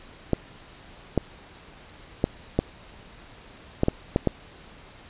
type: clicks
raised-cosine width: 2 ms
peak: -6 dBFS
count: 8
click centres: 0.333 / 1.177 / 2.241 / 2.59 / 3.834 / 3.884 / 4.161 / 4.273 s
effects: pink hiss -48 dBFS RMS until 5.09 s + resampled to 8000 Hz